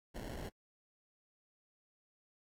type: noise with sample-and-hold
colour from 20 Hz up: pink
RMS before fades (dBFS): -44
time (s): 0.14-0.5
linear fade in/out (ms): 20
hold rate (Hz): 1225
effects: AAC 48 kbps